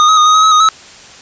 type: tone with pitch steps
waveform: square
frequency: 1230 / 1271 / 1231 / 1251 / 1269 / 1283 / 1245 / 1294 Hz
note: D#6 / D#6 / D#6 / D#6 / D#6 / E6 / D#6 / E6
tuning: -20 / +36 / -19 / +9 / +34 / -47 / +1 / -32 cents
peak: -6 dBFS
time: 0-0.688 s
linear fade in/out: 0 ms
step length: 86 ms
effects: white hiss -36 dBFS RMS until 1.21 s + resampled to 16000 Hz